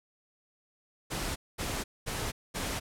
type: noise bursts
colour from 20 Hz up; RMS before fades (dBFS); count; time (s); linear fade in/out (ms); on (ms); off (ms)
pink; -34; 4; 1.1-2.8; 20; 260; 220
effects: low-pass 12000 Hz 12 dB/octave